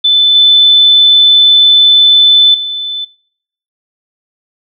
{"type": "tone with level steps", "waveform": "sine", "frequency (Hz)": 3514, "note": "A7", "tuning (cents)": -3, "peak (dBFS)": [-5, -3, -16], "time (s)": [0.04, 3.05], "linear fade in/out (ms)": 10, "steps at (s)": [0.35, 2.54], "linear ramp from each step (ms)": 5, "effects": ["noise-tail reverb RT60 0.7 s tail -23 dB re dry"]}